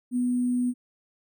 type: tone with sample-and-hold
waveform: sine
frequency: 246.9 Hz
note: B3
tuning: in tune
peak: -22 dBFS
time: 0.11-0.74 s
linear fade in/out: 50 ms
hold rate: 8820 Hz
effects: none